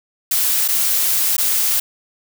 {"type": "noise with dropouts", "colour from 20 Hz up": "blue", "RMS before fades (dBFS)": -17, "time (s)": [0.31, 1.8], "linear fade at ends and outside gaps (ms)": 5, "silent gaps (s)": [[0.679, 0.685], [1.367, 1.38]], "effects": []}